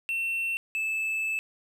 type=tone pair in turn; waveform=triangle; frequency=2700 / 2622 Hz; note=E7 / E7; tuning=+41 / -10 cents; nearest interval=minor second; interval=51 cents; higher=first; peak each=-25 dBFS; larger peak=neither; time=0.09-0.57 / 0.75-1.39 s; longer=second; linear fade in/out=0 ms; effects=none